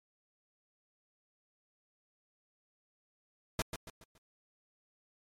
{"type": "noise with echo", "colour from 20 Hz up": "pink", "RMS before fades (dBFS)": -32, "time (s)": [3.59, 3.62], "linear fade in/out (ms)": 2, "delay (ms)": 140, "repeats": 4, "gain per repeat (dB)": -8, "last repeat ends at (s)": 4.18, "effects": ["low-pass 12000 Hz 12 dB/octave", "MP3 96 kbps"]}